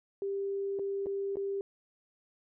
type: tone with dropouts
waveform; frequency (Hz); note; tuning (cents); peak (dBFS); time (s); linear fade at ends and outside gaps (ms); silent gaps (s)
sine; 395.4; G4; +15; -31; 0.22-1.61; 1; 0.789-0.794 / 1.06-1.067 / 1.357-1.369
effects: none